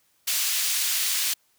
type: high-pass noise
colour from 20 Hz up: pink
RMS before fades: -25 dBFS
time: 0.27-1.34 s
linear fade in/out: 10 ms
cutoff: 3200 Hz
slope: 12 dB/octave
effects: white hiss -66 dBFS RMS until 1.58 s